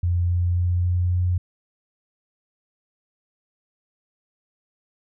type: tone with pitch steps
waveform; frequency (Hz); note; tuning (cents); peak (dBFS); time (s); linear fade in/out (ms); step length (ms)
sine; 87.5 / 88.01 / 88.52 / 89.03 / 89.55; F2 / F2 / F2 / F2 / F2; +4 / +14 / +24 / +34 / +44; -18; 0.03-1.38; 5; 270
effects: none